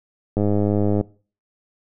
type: click train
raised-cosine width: 2 ms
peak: -8 dBFS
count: 67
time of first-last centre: 0.37-1.011 s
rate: 103 Hz
effects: noise-tail reverb RT60 0.4 s tail -22 dB re dry